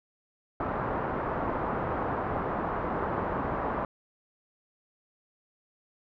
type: low-pass noise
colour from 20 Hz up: white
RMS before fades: -31 dBFS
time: 0.6-3.85 s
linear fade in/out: 2 ms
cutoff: 1200 Hz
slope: 24 dB/octave
effects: none